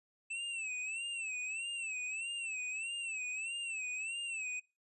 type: tone with vibrato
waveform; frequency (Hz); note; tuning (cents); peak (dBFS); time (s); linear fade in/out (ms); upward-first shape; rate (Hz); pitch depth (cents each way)
square; 2637; E7; 0; -38; 0.3-4.6; 10; sine; 1.6; 110
effects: noise-tail reverb RT60 0.3 s tail -25 dB re dry + resampled to 24000 Hz